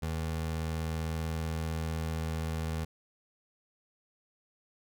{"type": "tone", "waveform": "25% pulse", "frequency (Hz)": 80.4, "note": "E2", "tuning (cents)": -43, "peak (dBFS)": -28, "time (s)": [0.02, 2.85], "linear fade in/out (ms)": 10, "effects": []}